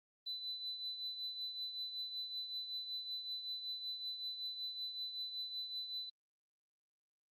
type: tone with tremolo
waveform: sine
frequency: 4000 Hz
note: B7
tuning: 21 cents sharp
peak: -37 dBFS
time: 0.26-6.1 s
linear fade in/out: 10 ms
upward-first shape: triangle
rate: 5.3 Hz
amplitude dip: 65%
effects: tanh soft clip ceiling -35 dBFS + Opus 24 kbps